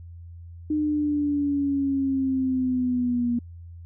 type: linear sweep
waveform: sine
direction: down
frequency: 304.9 to 237.4 Hz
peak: -21 dBFS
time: 0.7-3.39 s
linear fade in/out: 5 ms
effects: added 85 Hz sine -39 dBFS peak until 3.85 s